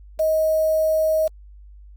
sine tone with quantisation, 630 Hz, D#5, 21 cents sharp, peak -16 dBFS, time 0.19-1.28 s, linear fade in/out 10 ms, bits 6, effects added 50 Hz sine -41 dBFS peak until 1.96 s + Opus 48 kbps

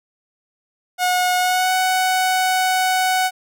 sawtooth tone with pitch glide, 726 to 744.7 Hz, F#5 to F#5, -33 to +11 cents, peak -12 dBFS, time 0.98-3.31 s, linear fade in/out 50 ms, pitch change +44 cents, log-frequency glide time 1.37-1.73 s, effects none

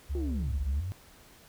sine tone, 69.9 Hz, C#2, 15 cents sharp, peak -28 dBFS, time 0.09-0.82 s, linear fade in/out 20 ms
sine linear two-way sweep, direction down then up, 370 to 46 to 100.7 Hz, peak -31 dBFS, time 0.15-0.92 s, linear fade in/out 0 ms, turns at 0.59 s
effects tanh soft clip ceiling -25 dBFS + pink hiss -56 dBFS RMS until 1.48 s

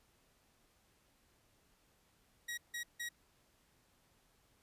sawtooth tone bursts, 1903 Hz, A#6, 35 cents sharp, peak -36 dBFS, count 3, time 2.48-3.091 s, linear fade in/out 10 ms, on 97 ms, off 160 ms, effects pink hiss -72 dBFS RMS until 4.62 s + resampled to 32000 Hz

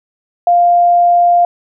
sine tone, 699 Hz, F5, 1 cent sharp, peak -6 dBFS, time 0.47-1.45 s, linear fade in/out 2 ms, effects none

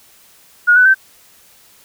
sine tone with pitch steps, 1442 / 1495.4 / 1550.9 Hz, F#6 / F#6 / G6, -45 / +18 / -19 cents, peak -6 dBFS, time 0.67-0.946 s, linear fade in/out 20 ms, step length 92 ms, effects white hiss -48 dBFS RMS until 1.84 s

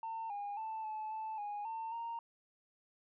sine tone with pitch steps, 900 / 814 / 882 / 865 / 876 / 825 / 900 / 927 Hz, A5 / G#5 / A5 / A5 / A5 / G#5 / A5 / A#5, +39 / -35 / +4 / -30 / -8 / -12 / +39 / -10 cents, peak -37 dBFS, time 0.03-2.19 s, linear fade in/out 2 ms, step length 270 ms, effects tanh soft clip ceiling -36 dBFS

